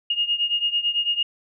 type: beating tone pair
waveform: sine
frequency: 2847 / 2856 Hz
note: F7 / F7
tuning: +33 / +38 cents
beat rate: 9 Hz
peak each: -22 / -25 dBFS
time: 0.1-1.23 s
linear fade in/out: 5 ms
effects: none